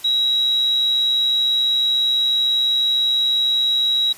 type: tone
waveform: sine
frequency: 3858 Hz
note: B7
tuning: 41 cents flat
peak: -15 dBFS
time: 0.04-4.13 s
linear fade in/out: 10 ms
effects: white hiss -41 dBFS RMS until 4.17 s + resampled to 32000 Hz